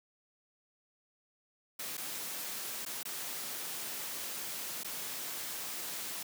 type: noise with dropouts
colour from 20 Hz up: white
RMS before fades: -40 dBFS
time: 1.79-6.23 s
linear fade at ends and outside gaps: 5 ms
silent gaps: 1.971-1.977 / 2.852-2.861 / 3.031-3.052 / 4.835-4.845 s
effects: high-pass 150 Hz 12 dB/octave